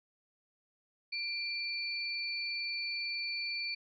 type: tone pair together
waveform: sine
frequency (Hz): 2367 / 4489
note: D7 / C#8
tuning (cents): +13 / +21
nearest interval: major seventh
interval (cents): 1108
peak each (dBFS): -37 / -37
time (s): 1.12-3.75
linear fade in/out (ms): 10
effects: none